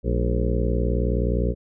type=harmonic tone with a mistuned harmonic; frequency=59.7 Hz; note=A#1; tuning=42 cents sharp; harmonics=1 / 2 / 3 / 4 / 5 / 6 / 7 / 8 / 9; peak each=-22 / -27 / -30 / -31 / -33 / -34 / -30 / -32 / -33 dBFS; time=0.03-1.55 s; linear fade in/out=50 ms; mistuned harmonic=4; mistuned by=-140 cents; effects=none